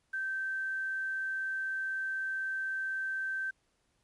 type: tone with quantisation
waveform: sine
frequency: 1554 Hz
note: G6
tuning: 16 cents flat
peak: -32 dBFS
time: 0.13-3.51 s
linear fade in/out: 10 ms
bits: 10
effects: pink hiss -75 dBFS RMS until 4.03 s + resampled to 24000 Hz